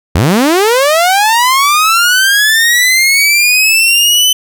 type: linear sweep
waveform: sawtooth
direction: up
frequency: 68.5 to 3050 Hz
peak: -3 dBFS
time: 0.15-4.33 s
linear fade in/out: 5 ms
effects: none